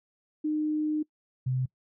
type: tone pair in turn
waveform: sine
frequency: 305.4 / 128.78 Hz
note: D#4 / C3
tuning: -32 / -27 cents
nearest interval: octave + minor third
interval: 1495 cents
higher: first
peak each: -25 dBFS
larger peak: neither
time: 0.44-1.03 / 1.46-1.66 s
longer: first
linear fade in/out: 10 ms
effects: noise-tail reverb RT60 0.1 s tail -23 dB re dry